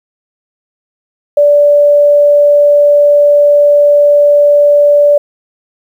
sine tone, 582 Hz, D5, 16 cents flat, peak -3 dBFS, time 1.37-5.18 s, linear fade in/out 5 ms, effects 7-bit

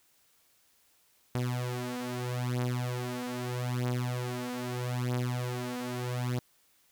sawtooth beating tone pair, 123.47 / 124.26 Hz, B2 / B2, 0 / +11 cents, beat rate 0.79 Hz, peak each -30 dBFS, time 1.35-6.39 s, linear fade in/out 0 ms, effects white hiss -67 dBFS RMS until 6.91 s

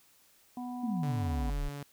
harmonic tone, 246.9 Hz, B3, in tune, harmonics 1 / 3 / 4, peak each -37 / -43 / -49 dBFS, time 0.57-1.5 s, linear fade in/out 2 ms
sine exponential sweep, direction down, 252.4 to 32.7 Hz, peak -30 dBFS, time 0.83-1.69 s, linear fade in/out 10 ms
sawtooth tone with pitch glide, 147 to 142.82 Hz, D3 to D3, +2 to -48 cents, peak -35 dBFS, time 1.03-1.83 s, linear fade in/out 2 ms, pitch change -50 cents, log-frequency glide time 1.16-1.29 s
effects white hiss -64 dBFS RMS until 1.92 s

